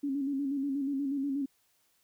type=tone with vibrato; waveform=sine; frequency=277.2 Hz; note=C#4; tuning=in tune; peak=-29 dBFS; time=0.03-1.46 s; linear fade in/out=10 ms; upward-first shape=square; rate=8.3 Hz; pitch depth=51 cents each way; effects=white hiss -71 dBFS RMS until 2.03 s